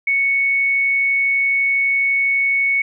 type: tone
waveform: sine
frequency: 2217 Hz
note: C#7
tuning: in tune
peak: -14 dBFS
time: 0.07-2.82 s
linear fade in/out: 5 ms
effects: none